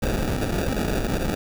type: noise with sample-and-hold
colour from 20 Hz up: pink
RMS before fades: -24 dBFS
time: 0.02-1.35 s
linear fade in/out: 10 ms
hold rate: 1050 Hz
effects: none